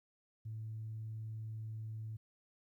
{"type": "tone", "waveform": "sine", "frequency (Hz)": 110.1, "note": "A2", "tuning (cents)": 2, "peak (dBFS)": -40, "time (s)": [0.45, 2.17], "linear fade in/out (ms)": 10, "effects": ["tanh soft clip ceiling -36 dBFS", "13-bit"]}